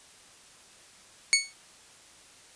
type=tone with exponential decay; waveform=15% pulse; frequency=2217 Hz; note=C#7; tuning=in tune; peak=-9 dBFS; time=1.33-1.53 s; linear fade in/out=0 ms; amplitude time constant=42 ms; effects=white hiss -54 dBFS RMS until 2.55 s + resampled to 22050 Hz